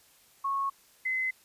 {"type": "tone pair in turn", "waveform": "sine", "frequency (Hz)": [1099, 2044], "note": ["C#6", "C7"], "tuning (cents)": [-15, -41], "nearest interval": "major seventh", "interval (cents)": 1074, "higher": "second", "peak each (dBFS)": -27, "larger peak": "neither", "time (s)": [[0.44, 0.7], [1.05, 1.31]], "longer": "neither", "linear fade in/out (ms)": 10, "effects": ["white hiss -61 dBFS RMS until 1.44 s", "resampled to 32000 Hz"]}